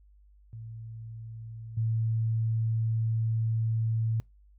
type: tone with level steps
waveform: sine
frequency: 112.5 Hz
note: A2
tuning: 39 cents sharp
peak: -39 / -25 dBFS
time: 0.53-4.2 s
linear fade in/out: 0 ms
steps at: 1.77 s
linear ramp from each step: 5 ms
effects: noise-tail reverb RT60 0.2 s tail -25 dB re dry + added 50 Hz sine -55 dBFS peak until 4.58 s